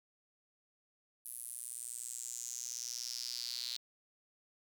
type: tone with high-pass filter sweep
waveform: square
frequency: 60.5 Hz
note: B1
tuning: 35 cents flat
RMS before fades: -43 dBFS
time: 1.25-3.77 s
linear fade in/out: 5 ms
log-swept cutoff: 11000 to 4100 Hz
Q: 5.9
effects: none